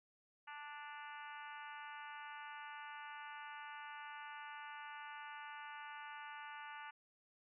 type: harmonic tone with a mistuned harmonic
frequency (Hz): 293.7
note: D4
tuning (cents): 0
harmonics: 3 / 4 / 5 / 6 / 7 / 8 / 9 / 10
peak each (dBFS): -52 / -56 / -54 / -57 / -60 / -61 / -62 / -62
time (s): 0.47-6.91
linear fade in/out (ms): 10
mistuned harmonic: 10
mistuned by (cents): -32
effects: none